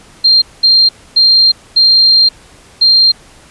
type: tone bursts at uneven times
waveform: sine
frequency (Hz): 4186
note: C8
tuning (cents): 0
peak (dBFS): -4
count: 5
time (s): 0.24-0.42 / 0.63-0.89 / 1.16-1.52 / 1.76-2.29 / 2.81-3.12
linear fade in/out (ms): 10
effects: pink hiss -41 dBFS RMS until 3.5 s + resampled to 24000 Hz